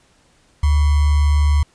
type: tone with sample-and-hold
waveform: sine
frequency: 73.42 Hz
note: D2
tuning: in tune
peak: -11 dBFS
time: 0.63-1.63 s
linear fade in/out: 5 ms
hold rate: 1050 Hz
effects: pink hiss -56 dBFS RMS until 1.74 s + resampled to 22050 Hz